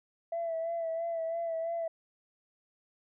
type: tone with vibrato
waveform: sine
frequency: 664 Hz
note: E5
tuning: 12 cents sharp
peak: -30 dBFS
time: 0.32-1.88 s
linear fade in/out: 5 ms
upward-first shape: sine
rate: 3 Hz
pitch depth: 35 cents each way
effects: tanh soft clip ceiling -27 dBFS